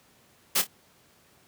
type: noise with echo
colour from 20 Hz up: white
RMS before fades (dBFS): -23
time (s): 0.55-0.62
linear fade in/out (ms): 10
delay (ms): 26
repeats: 2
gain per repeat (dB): -11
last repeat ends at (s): 0.672
effects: pink hiss -60 dBFS RMS until 1.47 s + high-pass 100 Hz 12 dB/octave